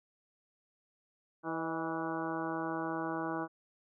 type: harmonic tone with a mistuned harmonic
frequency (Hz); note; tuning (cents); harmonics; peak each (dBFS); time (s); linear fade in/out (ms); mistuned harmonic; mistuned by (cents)
163.2; E3; -17; 1 / 2 / 3 / 4 / 5 / 6 / 7 / 8 / 9; -46 / -37 / -44 / -43 / -42 / -44 / -43 / -48 / -44; 1.43-3.48; 50; 4; -40
effects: none